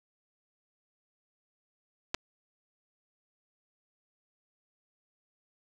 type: clicks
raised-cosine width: 0.2 ms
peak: -14 dBFS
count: 2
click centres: 2.144 / 2.147 s
effects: none